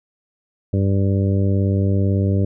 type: harmonic tone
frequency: 98 Hz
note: G2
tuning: in tune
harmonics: 1 / 2 / 3 / 4 / 5 / 6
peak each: -16 / -22 / -26 / -28 / -30 / -32 dBFS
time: 0.73-2.45 s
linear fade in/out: 5 ms
effects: none